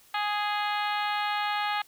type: harmonic tone with a mistuned harmonic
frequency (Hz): 415.3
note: G#4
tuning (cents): 0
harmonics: 2 / 3 / 4 / 5 / 6 / 7 / 8 / 9 / 10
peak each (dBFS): -29 / -33 / -35 / -37 / -39 / -40 / -41 / -42 / -43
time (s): 0.14-1.82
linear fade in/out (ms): 5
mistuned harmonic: 10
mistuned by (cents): +24
effects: white hiss -58 dBFS RMS until 1.87 s